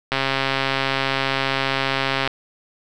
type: click train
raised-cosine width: 0.3 ms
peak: -4 dBFS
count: 292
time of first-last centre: 0.12-2.276 s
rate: 135 Hz
effects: none